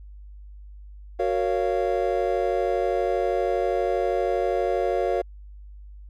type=chord; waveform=triangle; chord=Gb major seventh; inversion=none; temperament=just; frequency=370 / 462.5 / 555 / 693.7 Hz; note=Gb4 / Bb4 / Db5 / F5; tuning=0 / -14 / +2 / -12 cents; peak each=-25 dBFS; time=1.19-5.22 s; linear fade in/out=10 ms; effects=added 50 Hz sine -40 dBFS peak until 6.09 s